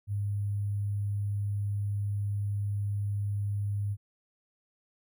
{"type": "tone with sample-and-hold", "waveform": "sine", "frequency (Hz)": 101.7, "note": "G#2", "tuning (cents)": -36, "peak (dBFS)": -28, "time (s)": [0.07, 3.97], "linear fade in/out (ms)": 50, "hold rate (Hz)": 11025, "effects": []}